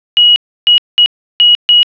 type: tone bursts at uneven times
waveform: sine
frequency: 2906 Hz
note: F#7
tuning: 32 cents flat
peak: -3 dBFS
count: 5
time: 0.17-0.36 / 0.67-0.78 / 0.98-1.06 / 1.4-1.55 / 1.69-1.83 s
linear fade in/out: 0 ms
effects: resampled to 11025 Hz + 7-bit